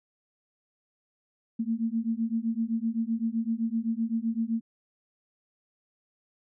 sine beating tone pair, 223.5 / 231.3 Hz, A3 / A#3, +27 / -13 cents, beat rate 7.8 Hz, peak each -29 / -29 dBFS, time 1.59-4.61 s, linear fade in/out 10 ms, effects none

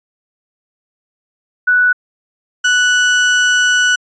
sine / 35% pulse tone pair in turn, 1480 / 1480 Hz, F#6 / F#6, 0 / 0 cents, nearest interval unison, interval 0 cents, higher neither, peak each -8 dBFS, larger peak neither, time 1.67-1.93 / 2.64-3.96 s, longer second, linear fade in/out 10 ms, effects resampled to 16000 Hz

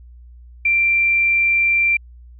sine tone, 2360 Hz, D7, 8 cents sharp, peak -13 dBFS, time 0.65-1.97 s, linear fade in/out 5 ms, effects added 60 Hz sine -39 dBFS peak until 2.39 s

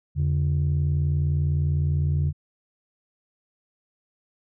sine tone pair together, 84.1 / 143.97 Hz, E2 / D3, +35 / -34 cents, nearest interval major sixth, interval 931 cents, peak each -21 dBFS, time 0.15-2.33 s, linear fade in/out 50 ms, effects tanh soft clip ceiling -16 dBFS

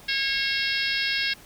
harmonic tone with a mistuned harmonic, 545 Hz, C#5, 29 cents flat, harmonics 3 / 4 / 5 / 6 / 7 / 8 / 9 / 10, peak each -29 / -30 / -31 / -32 / -32 / -33 / -34 / -34 dBFS, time 0.08-1.34 s, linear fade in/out 10 ms, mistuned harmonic 10, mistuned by -49 cents, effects pink hiss -49 dBFS RMS until 1.45 s

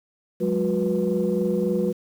sine tone cluster, 182.6 / 206.2 / 363.5 / 488.4 Hz, F#3 / G#3 / F#4 / B4, -23 / -12 / -31 / -19 cents, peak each -25 dBFS, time 0.4-1.93 s, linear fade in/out 20 ms, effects tanh soft clip ceiling -12 dBFS + 8-bit

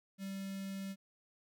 square tone with notch filter, 194.4 Hz, G3, 14 cents flat, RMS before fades -42 dBFS, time 0.18-0.96 s, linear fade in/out 50 ms, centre 860 Hz, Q 0.65, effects none

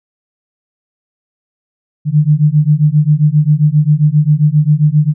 sine beating tone pair, 146.83 / 154.33 Hz, D3 / D#3, 0 / -14 cents, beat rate 7.5 Hz, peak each -10 dBFS, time 2.05-5.14 s, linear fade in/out 50 ms, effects none

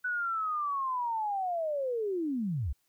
sine linear sweep, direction down, 1496 to 55 Hz, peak -29 dBFS, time 0.04-2.73 s, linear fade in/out 10 ms, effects white hiss -74 dBFS RMS until 2.88 s

